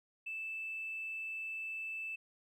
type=tone with tanh clipping; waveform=triangle; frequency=2637 Hz; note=E7; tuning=in tune; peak=-38 dBFS; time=0.26-2.16 s; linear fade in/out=10 ms; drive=1 dB; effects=none